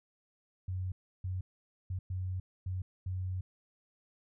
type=tone bursts at uneven times; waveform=sine; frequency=92.5 Hz; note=F#2; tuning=in tune; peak=-33 dBFS; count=6; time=0.68-0.92 / 1.24-1.41 / 1.9-1.99 / 2.1-2.4 / 2.66-2.82 / 3.06-3.41 s; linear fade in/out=5 ms; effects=none